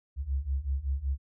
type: beating tone pair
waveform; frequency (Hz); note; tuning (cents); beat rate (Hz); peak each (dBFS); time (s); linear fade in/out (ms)
sine; 65.41 / 70.71; C2 / C#2; 0 / +35; 5.3; -32 / -30; 0.16-1.18; 50
effects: none